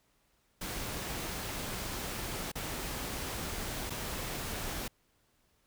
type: noise with dropouts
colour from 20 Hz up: pink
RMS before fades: -38 dBFS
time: 0.61-4.88 s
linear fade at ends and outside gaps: 5 ms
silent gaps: 2.518-2.554 / 3.898-3.903 s
effects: pink hiss -72 dBFS RMS until 5.66 s